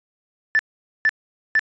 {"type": "tone bursts", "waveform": "sine", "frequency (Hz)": 1760, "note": "A6", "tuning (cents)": 0, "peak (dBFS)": -12, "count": 3, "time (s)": [0.55, 1.593], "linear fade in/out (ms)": 0, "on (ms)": 41, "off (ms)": 460, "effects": ["tanh soft clip ceiling -10 dBFS", "resampled to 16000 Hz"]}